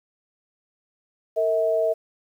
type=tone pair together; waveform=sine; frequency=455.6 / 644.3 Hz; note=A#4 / E5; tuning=-40 / -40 cents; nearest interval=tritone; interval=600 cents; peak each=-24 / -20 dBFS; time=1.36-1.94 s; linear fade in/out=20 ms; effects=9-bit